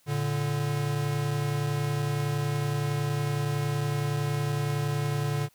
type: tone pair together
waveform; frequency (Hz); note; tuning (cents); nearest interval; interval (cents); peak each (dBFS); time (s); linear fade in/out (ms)
square; 114.8 / 145.6; A#2 / D3; -26 / -15; major third; 411; -32 / -28; 0.06-5.49; 50
effects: white hiss -64 dBFS RMS until 5.54 s